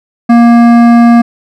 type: tone with hard clipping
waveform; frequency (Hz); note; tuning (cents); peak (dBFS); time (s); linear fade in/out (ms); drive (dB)
sine; 235.4; A#3; +17; -3; 0.29-1.22; 10; 13
effects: none